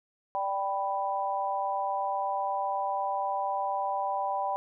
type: chord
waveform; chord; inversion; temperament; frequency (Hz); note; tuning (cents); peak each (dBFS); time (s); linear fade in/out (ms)
sine; G major; second; equal; 587.3 / 784 / 987.8; D5 / G5 / B5; 0 / 0 / 0; -35 / -30 / -32; 0.35-4.56; 0
effects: none